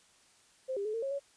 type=tone with pitch steps; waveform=sine; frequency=522 / 400.5 / 428.6 / 455.7 / 545 / 560 Hz; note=C5 / G4 / A4 / A#4 / C#5 / C#5; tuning=-4 / +37 / -45 / -39 / -29 / +18 cents; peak=-32 dBFS; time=0.68-1.196 s; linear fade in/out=20 ms; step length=86 ms; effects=white hiss -64 dBFS RMS until 1.36 s + resampled to 22050 Hz